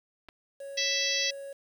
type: clicks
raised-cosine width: 0.3 ms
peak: -31 dBFS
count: 2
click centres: 0.286 / 0.289 s
type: tone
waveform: triangle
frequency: 554.4 Hz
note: C#5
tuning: in tune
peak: -36 dBFS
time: 0.6-1.53 s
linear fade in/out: 5 ms
type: harmonic tone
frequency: 659.3 Hz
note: E5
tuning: in tune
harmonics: 3 / 4 / 5 / 6 / 7 / 8 / 9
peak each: -34 / -34 / -34 / -34 / -34 / -34 / -34 dBFS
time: 0.77-1.31 s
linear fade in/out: 10 ms
effects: 9-bit